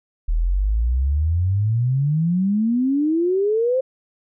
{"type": "exponential sweep", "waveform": "sine", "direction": "up", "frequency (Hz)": [38.18, 532], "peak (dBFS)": -16, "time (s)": [0.28, 3.81], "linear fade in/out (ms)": 10, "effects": []}